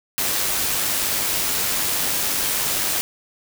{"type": "noise with amplitude modulation", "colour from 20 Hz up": "white", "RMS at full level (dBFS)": -21, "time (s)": [0.18, 3.01], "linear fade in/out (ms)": 0, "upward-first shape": "sine", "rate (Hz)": 99.3, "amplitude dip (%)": 25, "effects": []}